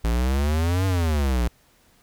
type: exponential two-way sweep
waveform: square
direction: up then down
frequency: 55 to 96.6 to 56.6 Hz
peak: -20 dBFS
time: 0.04-1.48 s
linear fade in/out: 5 ms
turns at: 0.86 s
effects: pink hiss -59 dBFS RMS until 2.02 s